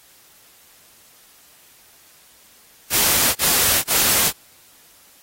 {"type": "noise bursts", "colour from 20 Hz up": "white", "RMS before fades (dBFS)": -17, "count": 3, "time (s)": [2.9, 4.322], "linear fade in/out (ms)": 50, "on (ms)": 450, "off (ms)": 36, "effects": ["white hiss -51 dBFS RMS until 5.22 s", "AAC 48 kbps"]}